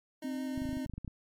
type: tone with vibrato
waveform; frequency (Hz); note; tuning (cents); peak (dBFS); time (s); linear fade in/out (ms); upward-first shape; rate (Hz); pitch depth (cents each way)
25% pulse; 307.3; D#4; -21; -38; 0.22-0.86; 5; square; 6; 12
type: tone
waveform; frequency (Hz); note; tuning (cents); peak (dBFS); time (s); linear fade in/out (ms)
sine; 261.6; C4; 0; -34; 0.24-0.85; 5
type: clicks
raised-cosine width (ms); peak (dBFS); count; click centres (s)
5; -28; 12; 0.577 / 0.619 / 0.655 / 0.691 / 0.729 / 0.77 / 0.862 / 0.897 / 0.937 / 0.98 / 1.047 / 1.078
effects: MP3 96 kbps